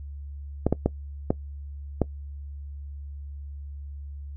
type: clicks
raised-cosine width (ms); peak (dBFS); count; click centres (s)
2; -7; 5; 0.666 / 0.726 / 0.86 / 1.305 / 2.017
effects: noise-tail reverb RT60 0.1 s tail -21 dB re dry + added 71 Hz sine -35 dBFS peak until 4.36 s